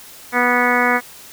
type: harmonic tone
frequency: 245.3 Hz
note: B3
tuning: 12 cents flat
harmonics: 1 / 2 / 3 / 4 / 5 / 6 / 7 / 8 / 9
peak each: -22 / -22 / -22 / -22 / -22 / -22 / -22 / -22 / -22 dBFS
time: 0.32-1.01 s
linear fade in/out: 50 ms
effects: white hiss -40 dBFS RMS until 1.32 s